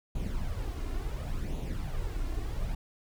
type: noise with flanger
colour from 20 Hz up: brown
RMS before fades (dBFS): -33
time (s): 0.15-2.75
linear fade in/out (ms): 5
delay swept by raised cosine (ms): 0.29 to 2.89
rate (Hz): 0.7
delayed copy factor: +0.6
effects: none